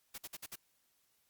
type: noise bursts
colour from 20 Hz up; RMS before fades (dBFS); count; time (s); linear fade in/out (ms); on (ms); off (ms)
white; -45; 5; 0.14-0.558; 10; 42; 52
effects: white hiss -75 dBFS RMS until 1.29 s + Opus 48 kbps